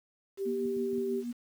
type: tone with pitch glide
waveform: sine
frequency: 392 to 389.7 Hz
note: G4 to G4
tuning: 0 to -10 cents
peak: -30 dBFS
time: 0.37-1.24 s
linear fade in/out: 50 ms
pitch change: -10 cents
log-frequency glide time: 0.7-1.09 s
type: tone with tremolo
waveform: sine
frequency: 240 Hz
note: B3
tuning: 49 cents flat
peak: -31 dBFS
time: 0.45-1.33 s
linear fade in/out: 20 ms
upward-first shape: triangle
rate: 6.2 Hz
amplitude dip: 60%
type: clicks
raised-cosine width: 5 ms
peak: -35 dBFS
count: 4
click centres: 0.654 / 0.766 / 0.93 / 0.98 s
effects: high-pass 150 Hz 12 dB/octave + 9-bit